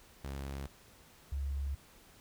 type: tone pair in turn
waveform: sawtooth / sine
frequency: 68.6 / 69.44 Hz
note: C#2 / C#2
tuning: -17 / +4 cents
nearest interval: unison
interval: 21 cents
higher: second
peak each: -35 / -33 dBFS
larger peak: second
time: 0.24-0.67 / 1.32-1.75 s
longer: neither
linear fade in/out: 5 ms
effects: pink hiss -60 dBFS RMS until 2.2 s